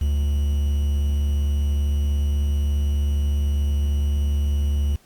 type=tone with quantisation; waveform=triangle; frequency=71.7 Hz; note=D2; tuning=41 cents flat; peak=-16 dBFS; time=0.01-4.96 s; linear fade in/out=5 ms; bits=7; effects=pink hiss -56 dBFS RMS until 5.05 s + Opus 48 kbps